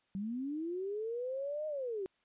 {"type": "linear two-way sweep", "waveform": "sine", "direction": "up then down", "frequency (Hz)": [187.5, 622.3, 365.9], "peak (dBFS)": -35, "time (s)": [0.15, 2.06], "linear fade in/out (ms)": 0, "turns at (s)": 1.67, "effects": ["white hiss -75 dBFS RMS until 2.24 s", "resampled to 8000 Hz"]}